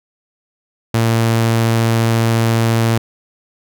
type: tone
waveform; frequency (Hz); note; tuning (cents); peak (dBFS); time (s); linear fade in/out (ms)
sawtooth; 114.3; A#2; -34; -8; 0.94-2.98; 5
effects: none